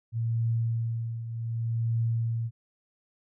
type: tone with tremolo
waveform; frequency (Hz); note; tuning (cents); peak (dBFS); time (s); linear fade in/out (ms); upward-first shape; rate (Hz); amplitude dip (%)
sine; 115; A#2; -23; -23; 0.12-2.51; 50; triangle; 0.66; 70
effects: none